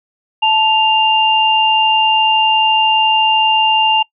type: tone pair together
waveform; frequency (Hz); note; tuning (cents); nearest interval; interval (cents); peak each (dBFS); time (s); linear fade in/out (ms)
sine; 877.5 / 2794; A5 / F7; -5 / 0; octave + minor sixth; 2005; -12; 0.42-4.03; 10
effects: noise-tail reverb RT60 0.1 s tail -23 dB re dry